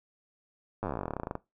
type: slowing click train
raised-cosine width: 1 ms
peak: -19 dBFS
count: 25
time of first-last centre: 0.83-1.354 s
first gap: 9 ms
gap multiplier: 1.07
effects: noise-tail reverb RT60 0.2 s tail -19 dB re dry